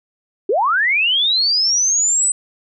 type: linear sweep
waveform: sine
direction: up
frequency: 349.2 to 8150 Hz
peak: -13 dBFS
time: 0.49-2.32 s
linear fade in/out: 5 ms
effects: none